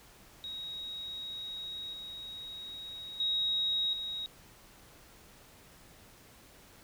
sine tone with level steps, 3792 Hz, A#7, 29 cents sharp, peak -38 / -41 / -28 / -35 dBFS, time 0.44-4.26 s, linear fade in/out 0 ms, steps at 1.93 / 3.2 / 3.93 s, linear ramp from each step 2 ms, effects pink hiss -57 dBFS RMS until 6.83 s

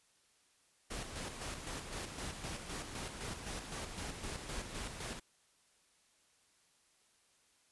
pink noise with tremolo, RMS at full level -42 dBFS, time 0.9-5.2 s, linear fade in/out 10 ms, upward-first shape square, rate 3.9 Hz, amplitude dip 45%, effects white hiss -71 dBFS RMS until 7.71 s + resampled to 24000 Hz

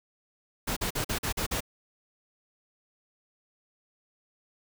pink noise bursts, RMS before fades -30 dBFS, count 7, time 0.67-1.606 s, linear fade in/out 10 ms, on 96 ms, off 44 ms, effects none

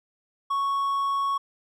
triangle tone, 1108.7 Hz, C#6, in tune, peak -21 dBFS, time 0.5-1.38 s, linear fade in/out 10 ms, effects none

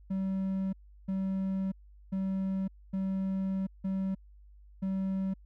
triangle tone bursts at uneven times, 191.5 Hz, G3, 40 cents flat, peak -27 dBFS, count 6, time 0.1-0.73 / 1.08-1.72 / 2.12-2.68 / 2.93-3.67 / 3.84-4.15 / 4.82-5.34 s, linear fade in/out 10 ms, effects added 50 Hz sine -52 dBFS peak until 5.45 s

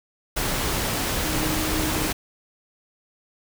sine tone in noise, 311.1 Hz, D#4, in tune, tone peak -28 dBFS, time 1.24-2.08 s, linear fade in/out 10 ms, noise pink, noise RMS -25 dBFS, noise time 0.36-2.13 s, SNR -6 dB, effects none

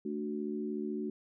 sine chord, D major, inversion second, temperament equal, 220 / 293.7 / 370 Hz, A3 / D4 / F#4, 0 / 0 / 0 cents, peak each -37 / -39 / -38 dBFS, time 0.05-1.1 s, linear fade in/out 5 ms, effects none

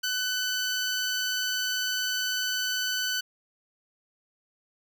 15% pulse tone, 1503 Hz, F#6, 27 cents sharp, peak -20 dBFS, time 0.03-3.21 s, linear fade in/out 10 ms, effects none

